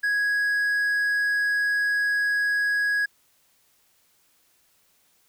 triangle tone, 1661.2 Hz, G#6, in tune, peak -19 dBFS, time 0.03-3.06 s, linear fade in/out 10 ms, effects white hiss -64 dBFS RMS until 5.28 s

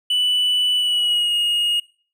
triangle tone with pitch glide, 2973 to 2868 Hz, F#7 to F7, +8 to +45 cents, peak -15 dBFS, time 0.1-1.8 s, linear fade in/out 5 ms, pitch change -63 cents, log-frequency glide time 0.76-1.34 s, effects noise-tail reverb RT60 0.4 s tail -21 dB re dry

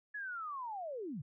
sine linear sweep, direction down, 1720 to 116.54 Hz, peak -39 dBFS, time 0.14-1.22 s, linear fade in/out 10 ms, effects none

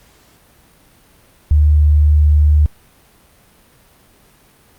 sine tone, 74.8 Hz, D2, 32 cents sharp, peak -7 dBFS, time 1.51-2.66 s, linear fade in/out 0 ms, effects pink hiss -50 dBFS RMS until 4.78 s + Opus 48 kbps

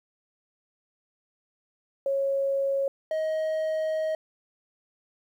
sine / triangle tone pair in turn, 549 / 630.2 Hz, C#5 / D#5, -17 / +22 cents, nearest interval major second, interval 239 cents, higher second, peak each -23 dBFS, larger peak neither, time 2.06-2.88 / 3.11-4.15 s, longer second, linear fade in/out 2 ms, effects 10-bit

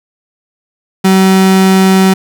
35% pulse tone, 190 Hz, F#3, 46 cents sharp, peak -3 dBFS, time 1.04-2.14 s, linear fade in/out 10 ms, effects none

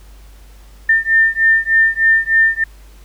sine beating tone pair, 1800 / 1803.3 Hz, A6 / A6, +39 / +42 cents, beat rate 3.3 Hz, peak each -13 dBFS, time 0.89-2.64 s, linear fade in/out 5 ms, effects added 50 Hz sine -38 dBFS peak until 3.04 s + pink hiss -49 dBFS RMS until 3.04 s

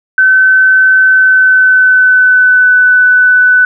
sine tone with pitch glide, 1526 to 1497.2 Hz, G6 to F#6, -47 to +20 cents, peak -3 dBFS, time 0.18-3.65 s, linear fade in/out 2 ms, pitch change -33 cents, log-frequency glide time 1.05-2.9 s, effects none

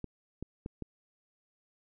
clicks, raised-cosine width 3 ms, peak -25 dBFS, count 4, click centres 0.043 / 0.426 / 0.661 / 0.823 s, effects none

